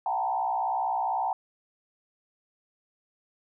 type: tone with frequency modulation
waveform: sine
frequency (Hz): 830.6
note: G#5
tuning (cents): 0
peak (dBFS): -25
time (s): 0.06-1.33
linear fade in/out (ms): 2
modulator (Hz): 62.2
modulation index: 1.8
effects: none